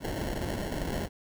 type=noise with sample-and-hold; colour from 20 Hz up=pink; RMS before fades=-33 dBFS; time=0-1.09 s; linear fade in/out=50 ms; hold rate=1225 Hz; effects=none